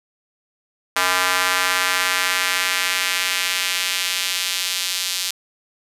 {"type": "tone with high-pass filter sweep", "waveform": "square", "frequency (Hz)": 91.7, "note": "F#2", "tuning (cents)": -15, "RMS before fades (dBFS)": -21, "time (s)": [0.96, 5.31], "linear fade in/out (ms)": 5, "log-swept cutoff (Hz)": [1200, 3900], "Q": 1.2, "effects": ["resampled to 32000 Hz", "7-bit"]}